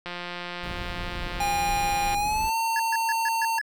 click train, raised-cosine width 0.3 ms, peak -18 dBFS, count 368, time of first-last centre 0.06-2.145 s, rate 176 Hz
brown noise, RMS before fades -35 dBFS, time 0.63-2.5 s, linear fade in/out 5 ms
square tone with pitch glide, 813 to 907.3 Hz, G#5 to A#5, -37 to -47 cents, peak -24 dBFS, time 1.4-3.59 s, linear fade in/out 5 ms, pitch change +190 cents, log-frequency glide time 2.16-2.55 s
triangle tone bursts, 1703 Hz, G#6, 43 cents sharp, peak -24 dBFS, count 6, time 2.76-3.614 s, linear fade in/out 2 ms, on 34 ms, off 130 ms
effects none

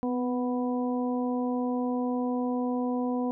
harmonic tone with a mistuned harmonic, 246.9 Hz, B3, in tune, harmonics 1 / 2 / 3 / 4, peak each -27 / -33 / -37 / -39 dBFS, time 0.03-3.31 s, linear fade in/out 0 ms, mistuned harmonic 1, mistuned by +23 cents, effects none

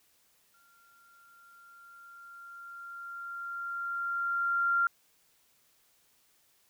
sine tone with exponential growth, 1386 Hz, F6, 14 cents flat, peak -23 dBFS, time 0.54-4.87 s, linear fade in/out 2 ms, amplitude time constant 940 ms, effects white hiss -68 dBFS RMS until 6.69 s

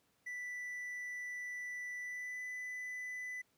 triangle tone with pitch glide, 1975.5 to 1997.3 Hz, B6 to B6, 0 to +19 cents, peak -39 dBFS, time 0.26-3.42 s, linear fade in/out 10 ms, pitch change +19 cents, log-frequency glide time 2-2.41 s, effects pink hiss -75 dBFS RMS until 3.57 s + high-pass 100 Hz 12 dB/octave

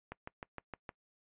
click train, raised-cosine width 0.5 ms, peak -27 dBFS, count 6, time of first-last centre 0.12-0.892 s, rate 6.48 Hz, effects noise-tail reverb RT60 0.1 s tail -23 dB re dry + resampled to 8000 Hz

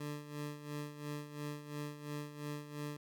20% pulse tone with tremolo, 147.5 Hz, D3, 8 cents sharp, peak -34 dBFS, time 0-2.97 s, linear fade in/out 5 ms, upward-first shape sine, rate 2.9 Hz, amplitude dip 70%, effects none

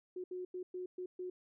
sine tone bursts at uneven times, 364.4 Hz, F#4, 26 cents flat, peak -39 dBFS, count 6, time 0.16-0.24 / 0.31-0.45 / 0.54-0.63 / 0.74-0.86 / 0.98-1.06 / 1.19-1.3 s, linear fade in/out 5 ms, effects none

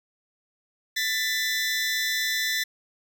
20% pulse tone pair together, 1768.2 / 1996 Hz, A6 / B6, +8 / +18 cents, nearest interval major second, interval 210 cents, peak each -22 dBFS, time 0.96-2.64 s, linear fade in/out 10 ms, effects none

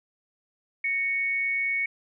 sine tone pair together, 1864.7 / 2218 Hz, A#6 / C#7, 0 / 0 cents, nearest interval minor third, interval 300 cents, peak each -36 / -24 dBFS, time 0.84-1.86 s, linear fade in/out 5 ms, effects none

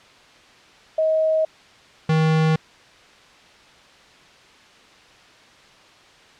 sine / square tone pair in turn, 633 / 158.25 Hz, D#5 / D#3, +30 / +30 cents, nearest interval 2 octaves, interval 2400 cents, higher first, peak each -16 / -16 dBFS, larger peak neither, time 0.98-1.45 / 2.09-2.56 s, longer neither, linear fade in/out 5 ms, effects white hiss -49 dBFS RMS until 6.39 s + low-pass 4000 Hz 12 dB/octave

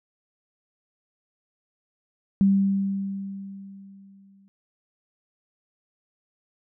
sine tone with exponential decay, 196 Hz, G3, in tune, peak -14 dBFS, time 2.41-4.48 s, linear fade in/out 0 ms, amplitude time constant 450 ms, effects none

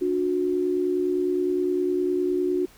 sine tone pair together, 293.5 / 363.3 Hz, D4 / F#4, -1 / -32 cents, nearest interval major third, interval 369 cents, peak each -27 / -22 dBFS, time 0.01-2.66 s, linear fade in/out 10 ms, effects pink hiss -53 dBFS RMS until 2.77 s

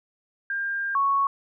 sine tone pair in turn, 1600 / 1108.1 Hz, G6 / C#6, +35 / -1 cents, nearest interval tritone, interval 636 cents, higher first, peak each -25 / -19 dBFS, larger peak second, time 0.5-0.95 / 0.95-1.27 s, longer first, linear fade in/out 2 ms, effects none

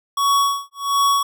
square tone with tremolo, 1120 Hz, C#6, 18 cents sharp, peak -14 dBFS, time 0.17-1.23 s, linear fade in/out 5 ms, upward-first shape sine, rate 1.4 Hz, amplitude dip 100%, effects none

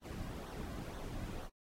brown noise with flanger, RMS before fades -44 dBFS, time 0.01-1.5 s, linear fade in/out 50 ms, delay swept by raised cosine 0.4 to 2.3 ms, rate 2.1 Hz, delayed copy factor -0.55, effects AAC 48 kbps

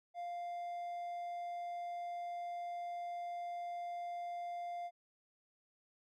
triangle tone, 698.5 Hz, F5, in tune, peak -38 dBFS, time 0.14-4.91 s, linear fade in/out 50 ms, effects none

